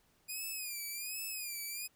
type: tone with vibrato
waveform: 5% pulse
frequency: 2451 Hz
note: D#7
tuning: 27 cents flat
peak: -30 dBFS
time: 0.28-1.88 s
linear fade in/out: 20 ms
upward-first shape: sine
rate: 1.3 Hz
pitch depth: 110 cents each way
effects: pink hiss -71 dBFS RMS until 1.95 s